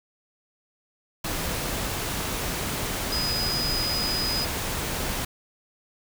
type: tone in noise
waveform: sine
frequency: 4978 Hz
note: D#8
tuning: in tune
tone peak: -26 dBFS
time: 3.12-4.45 s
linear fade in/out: 5 ms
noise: pink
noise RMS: -29 dBFS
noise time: 1.24-5.25 s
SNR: 0 dB
effects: none